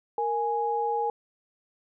sine tone pair together, 464.5 / 831.5 Hz, A#4 / G#5, -6 / +2 cents, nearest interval minor seventh, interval 1008 cents, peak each -29 / -26 dBFS, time 0.18-1.1 s, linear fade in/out 2 ms, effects none

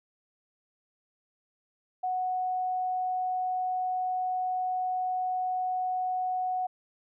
sine tone, 738 Hz, F#5, 5 cents flat, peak -27 dBFS, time 2.03-6.67 s, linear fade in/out 10 ms, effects none

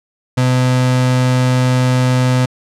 35% pulse tone, 127 Hz, B2, 49 cents sharp, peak -9 dBFS, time 0.37-2.46 s, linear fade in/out 10 ms, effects low-pass 9000 Hz 12 dB/octave

